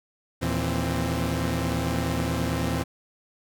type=tone cluster; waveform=sawtooth; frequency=79 / 116.4 / 167.2 / 263 Hz; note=D#2 / A#2 / E3 / C4; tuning=+27 / -2 / +25 / +9 cents; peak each=-26 dBFS; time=0.41-2.84 s; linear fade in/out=20 ms; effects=none